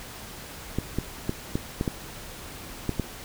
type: clicks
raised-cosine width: 3 ms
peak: -12 dBFS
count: 8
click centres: 0.786 / 0.986 / 1.294 / 1.555 / 1.811 / 1.878 / 2.893 / 2.997 s
effects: pink hiss -41 dBFS RMS until 3.24 s